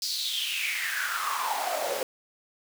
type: noise with high-pass filter sweep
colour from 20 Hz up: pink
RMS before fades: -30 dBFS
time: 0.02-2.03 s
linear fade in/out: 2 ms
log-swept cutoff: 4900 to 490 Hz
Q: 6.4
effects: none